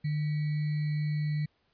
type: tone with sample-and-hold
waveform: sine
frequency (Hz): 150.4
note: D3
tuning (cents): +42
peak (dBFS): -27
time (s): 0.04-1.46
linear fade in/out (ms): 10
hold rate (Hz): 2100
effects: pink hiss -72 dBFS RMS until 1.73 s + resampled to 11025 Hz